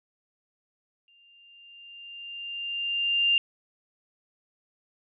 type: tone with exponential growth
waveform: sine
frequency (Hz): 2794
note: F7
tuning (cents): 0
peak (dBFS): -18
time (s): 1.08-3.38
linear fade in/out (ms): 1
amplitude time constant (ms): 500
effects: none